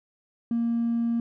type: tone with hard clipping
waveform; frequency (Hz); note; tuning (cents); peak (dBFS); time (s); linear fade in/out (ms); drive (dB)
sine; 233.1; A#3; 0; -23; 0.51-1.2; 2; 1
effects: none